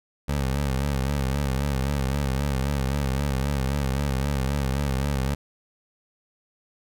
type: tone with vibrato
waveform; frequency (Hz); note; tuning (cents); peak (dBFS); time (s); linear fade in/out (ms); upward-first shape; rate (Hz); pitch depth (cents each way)
20% pulse; 68.6; C#2; -17; -18; 0.28-5.35; 10; sine; 3.8; 93
effects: none